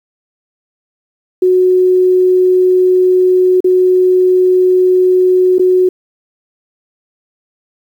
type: tone with dropouts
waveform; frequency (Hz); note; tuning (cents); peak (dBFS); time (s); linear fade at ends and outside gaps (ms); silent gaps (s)
sine; 367.6; F#4; -11; -6; 1.42-5.89; 5; 3.605-3.643 / 5.584-5.594
effects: 7-bit